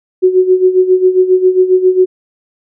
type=tone with tremolo; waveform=sine; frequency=370 Hz; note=F#4; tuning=in tune; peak=-3 dBFS; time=0.22-2.06 s; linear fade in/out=20 ms; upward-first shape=sine; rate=7.4 Hz; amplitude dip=75%; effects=none